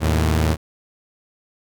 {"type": "tone pair together", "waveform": "sawtooth", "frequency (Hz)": [78.32, 110], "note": ["D#2", "A2"], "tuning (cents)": [12, 0], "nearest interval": "tritone", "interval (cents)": 588, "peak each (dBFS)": [-13, -18], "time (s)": [0, 0.57], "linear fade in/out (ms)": 50, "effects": []}